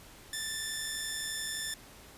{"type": "tone pair together", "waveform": "10% pulse", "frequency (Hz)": [1761.4, 1813], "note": ["A6", "A#6"], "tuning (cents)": [1, -49], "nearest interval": "unison", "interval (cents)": 50, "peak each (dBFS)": [-26, -35], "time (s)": [0.33, 1.74], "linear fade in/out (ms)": 2, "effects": ["pink hiss -53 dBFS RMS until 2.17 s", "resampled to 32000 Hz"]}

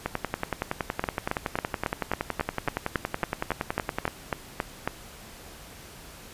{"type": "two click trains", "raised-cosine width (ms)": 0.5, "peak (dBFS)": [-11, -10], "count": [44, 15], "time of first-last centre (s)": [[0.06, 4.079], [1.04, 4.876]], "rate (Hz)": [10.7, 3.65], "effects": ["pink hiss -46 dBFS RMS until 6.33 s", "resampled to 32000 Hz"]}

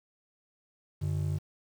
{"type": "ring-modulated tone", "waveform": "triangle", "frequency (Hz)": 120.1, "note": "B2", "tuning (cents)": -48, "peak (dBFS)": -23, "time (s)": [1.01, 1.39], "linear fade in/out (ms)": 20, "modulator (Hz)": 26.5, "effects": ["9-bit"]}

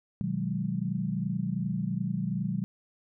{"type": "chord", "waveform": "sine", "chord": "G# minor seventh", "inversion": "first", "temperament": "equal with one note detuned", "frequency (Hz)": [124.47, 155.56, 185, 207.7], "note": ["B2", "D#3", "F#3", "G#3"], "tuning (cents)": [14, 0, 0, 0], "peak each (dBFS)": [-35, -34, -31, -35], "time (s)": [0.21, 2.64], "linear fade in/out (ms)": 0, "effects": []}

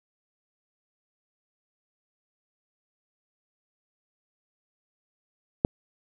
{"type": "click", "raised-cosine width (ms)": 2, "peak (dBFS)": -6, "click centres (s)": 5.649, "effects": []}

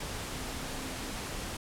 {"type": "tone in noise", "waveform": "sine", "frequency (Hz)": 261.6, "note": "C4", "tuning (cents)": 0, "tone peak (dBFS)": -45, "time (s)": [0.35, 1.12], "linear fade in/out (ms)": 5, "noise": "pink", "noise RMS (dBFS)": -38, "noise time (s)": [0, 1.57], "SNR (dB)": -10, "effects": ["low-pass 11000 Hz 12 dB/octave"]}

